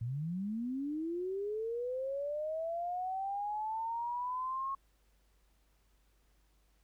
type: linear sweep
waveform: sine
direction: up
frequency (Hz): 110 to 1093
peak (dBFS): -34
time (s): 0.01-4.75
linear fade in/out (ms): 5
effects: added 50 Hz sine -68 dBFS peak until 6.83 s + pink hiss -75 dBFS RMS until 6.83 s